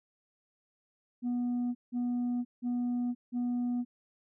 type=tone bursts; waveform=sine; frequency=243.9 Hz; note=B3; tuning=21 cents flat; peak=-26 dBFS; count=4; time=1.22-3.85 s; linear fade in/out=50 ms; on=530 ms; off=170 ms; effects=tanh soft clip ceiling -28 dBFS